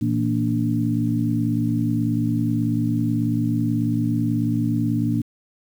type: harmonic tone with a mistuned harmonic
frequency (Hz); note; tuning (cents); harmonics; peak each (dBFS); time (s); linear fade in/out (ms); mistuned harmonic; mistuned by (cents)
58.27; A#1; 0; 2 / 3 / 4 / 5; -23 / -28 / -23 / -24; 0.01-5.22; 10; 3; -85
effects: 8-bit